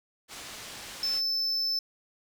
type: low-pass noise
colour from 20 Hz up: white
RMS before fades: -43 dBFS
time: 0.28-1.22 s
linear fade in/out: 50 ms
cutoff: 6500 Hz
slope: 12 dB/octave
type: tone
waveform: triangle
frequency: 5274 Hz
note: E8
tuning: in tune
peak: -25 dBFS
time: 1.03-1.79 s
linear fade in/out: 2 ms
effects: none